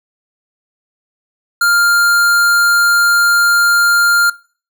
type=tone; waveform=square; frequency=1400 Hz; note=F6; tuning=4 cents sharp; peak=-10 dBFS; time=1.61-4.3 s; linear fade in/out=5 ms; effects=noise-tail reverb RT60 0.4 s tail -20 dB re dry